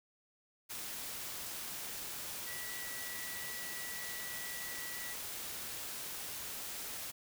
sine tone in noise, 1948 Hz, B6, 24 cents flat, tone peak -46 dBFS, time 2.46-5.15 s, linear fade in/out 20 ms, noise white, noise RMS -43 dBFS, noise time 0.69-7.12 s, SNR -6 dB, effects none

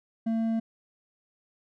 sine tone with hard clipping, 225.5 Hz, A3, 43 cents sharp, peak -26 dBFS, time 0.26-0.6 s, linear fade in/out 10 ms, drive 5 dB, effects none

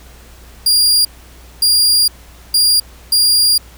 sawtooth tone bursts at uneven times, 4810 Hz, D8, 41 cents sharp, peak -6 dBFS, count 4, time 0.66-1.05 / 1.62-2.08 / 2.54-2.8 / 3.12-3.58 s, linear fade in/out 5 ms, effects added 60 Hz sine -39 dBFS peak until 3.77 s + pink hiss -43 dBFS RMS until 3.77 s

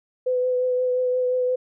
sine tone with vibrato, 503 Hz, B4, 32 cents sharp, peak -19 dBFS, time 0.26-1.56 s, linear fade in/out 10 ms, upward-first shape triangle, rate 5.7 Hz, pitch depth 20 cents each way, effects none

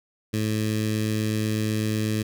15% pulse tone with notch filter, 108.1 Hz, A2, 30 cents flat, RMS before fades -25 dBFS, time 0.33-2.23 s, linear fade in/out 10 ms, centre 910 Hz, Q 0.55, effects none

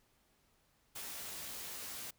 white noise with comb filter, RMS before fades -45 dBFS, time 0.95-2.11 s, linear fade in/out 10 ms, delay 16 ms, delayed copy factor +0.55, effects pink hiss -73 dBFS RMS until 2.18 s

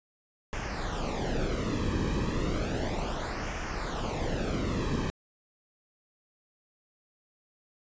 brown noise with flanger, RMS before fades -31 dBFS, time 0.53-5.1 s, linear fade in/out 0 ms, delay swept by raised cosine 0.24 to 1.44 ms, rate 0.33 Hz, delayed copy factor -0.7, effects resampled to 16000 Hz

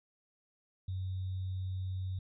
sine tone with sample-and-hold, 93.6 Hz, F#2, 20 cents sharp, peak -34 dBFS, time 0.88-2.19 s, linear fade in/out 5 ms, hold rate 3675 Hz, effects resampled to 11025 Hz

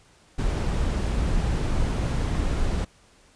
brown noise, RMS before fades -24 dBFS, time 0.38-2.85 s, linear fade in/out 10 ms, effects pink hiss -57 dBFS RMS until 3.35 s + resampled to 22050 Hz

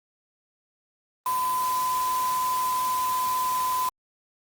sine tone in noise, 1013 Hz, B5, 44 cents sharp, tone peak -23 dBFS, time 1.26-3.89 s, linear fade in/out 2 ms, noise white, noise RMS -35 dBFS, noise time 1.26-3.89 s, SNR +9 dB, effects Opus 32 kbps

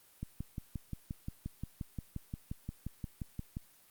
click train, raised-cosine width 5 ms, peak -26 dBFS, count 20, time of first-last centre 0.23-3.569 s, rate 5.69 Hz, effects white hiss -63 dBFS RMS until 3.9 s + Opus 32 kbps

